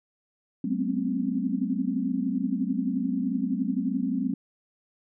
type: tone cluster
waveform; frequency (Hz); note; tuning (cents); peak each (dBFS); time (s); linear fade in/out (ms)
sine; 187.2 / 213.7 / 247.6 / 259.7 / 270.8; F#3 / G#3 / B3 / C4 / C#4; +20 / +50 / +5 / -13 / -40; -31; 0.64-4.34; 5
effects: none